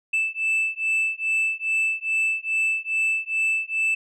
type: beating tone pair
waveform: sine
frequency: 2637 / 2639.4 Hz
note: E7 / E7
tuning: 0 / +2 cents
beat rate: 2.4 Hz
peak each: -22 dBFS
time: 0.13-3.95 s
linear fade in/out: 10 ms
effects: tanh soft clip ceiling -18 dBFS